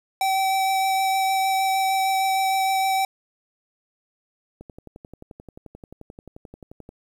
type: tone with vibrato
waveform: square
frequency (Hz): 769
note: G5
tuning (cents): -33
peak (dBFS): -20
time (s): 0.21-3.05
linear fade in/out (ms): 2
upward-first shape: sine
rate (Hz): 6.5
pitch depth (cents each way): 9
type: click train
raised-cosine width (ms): 2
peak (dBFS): -27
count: 27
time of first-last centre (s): 4.61-6.891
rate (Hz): 11.4
effects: 10-bit